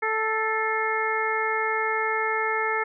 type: harmonic tone with a mistuned harmonic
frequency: 440 Hz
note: A4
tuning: in tune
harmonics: 1 / 2 / 3 / 4 / 5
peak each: -29 / -29 / -29 / -29 / -29 dBFS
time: 0.02-2.84 s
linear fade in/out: 10 ms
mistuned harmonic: 5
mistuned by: -41 cents
effects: none